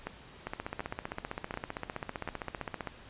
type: two click trains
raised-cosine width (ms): 0.5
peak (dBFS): -20 / -20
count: 4 / 38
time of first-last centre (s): 0.07-2.276 / 0.47-2.873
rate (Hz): 1.36 / 15.4
effects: pink hiss -52 dBFS RMS until 3.09 s + resampled to 8000 Hz